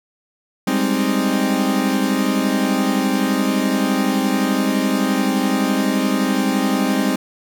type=chord; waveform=40% pulse; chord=Ab major seventh; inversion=third; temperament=equal; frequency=196 / 207.7 / 261.6 / 311.1 Hz; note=G3 / Ab3 / C4 / Eb4; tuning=0 / 0 / 0 / 0 cents; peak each=-21 / -22 / -19 / -23 dBFS; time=0.67-7.16 s; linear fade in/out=5 ms; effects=none